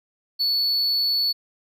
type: tone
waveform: triangle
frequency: 4435 Hz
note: C#8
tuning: in tune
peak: -18 dBFS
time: 0.39-1.33 s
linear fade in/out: 20 ms
effects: none